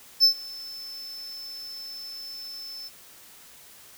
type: tone with ADSR envelope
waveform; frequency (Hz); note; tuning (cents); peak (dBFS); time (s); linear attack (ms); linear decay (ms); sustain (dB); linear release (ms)
triangle; 5274; E8; 0; -11; 0.2-2.9; 37; 98; -24; 32
effects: white hiss -50 dBFS RMS until 3.97 s